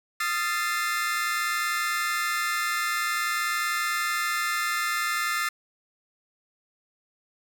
40% pulse chord, F dominant seventh, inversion third, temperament equal with one note detuned, 1244.5 / 1365 / 1760 / 2093 Hz, Eb6 / F6 / A6 / C7, 0 / -40 / 0 / 0 cents, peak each -30 dBFS, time 0.2-5.49 s, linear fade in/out 5 ms, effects none

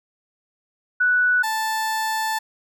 sine / 30% pulse tone pair in turn, 1480 / 880 Hz, F#6 / A5, 0 / 0 cents, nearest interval major sixth, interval 900 cents, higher first, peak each -15 / -19 dBFS, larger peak first, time 1-1.43 / 1.43-2.39 s, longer second, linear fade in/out 10 ms, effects none

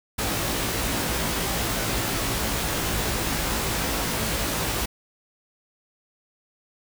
pink noise with comb filter, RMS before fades -26 dBFS, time 0.18-4.86 s, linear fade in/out 10 ms, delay 18 ms, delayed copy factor +0.8, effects none

